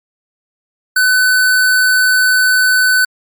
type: tone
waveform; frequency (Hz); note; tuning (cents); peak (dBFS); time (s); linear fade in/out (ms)
square; 1506; F#6; +30; -9; 0.96-3.05; 5
effects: MP3 96 kbps